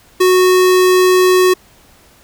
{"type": "tone", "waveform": "square", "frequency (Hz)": 368.1, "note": "F#4", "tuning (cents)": -9, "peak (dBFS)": -8, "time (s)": [0.2, 1.54], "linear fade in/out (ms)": 10, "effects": ["pink hiss -47 dBFS RMS until 2.23 s"]}